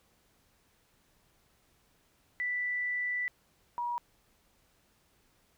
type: tone pair in turn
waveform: sine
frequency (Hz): 1975.5 / 959.1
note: B6 / A#5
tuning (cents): 0 / +49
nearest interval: octave + minor second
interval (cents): 1251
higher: first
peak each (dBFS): -30 / -31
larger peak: first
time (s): 2.4-3.28 / 3.78-3.98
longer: first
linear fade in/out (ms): 0
effects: pink hiss -69 dBFS RMS until 5.57 s